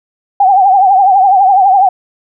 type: tone with vibrato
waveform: sine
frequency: 773 Hz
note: G5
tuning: 24 cents flat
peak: -4 dBFS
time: 0.4-1.89 s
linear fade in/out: 5 ms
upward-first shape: triangle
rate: 12 Hz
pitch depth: 110 cents each way
effects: none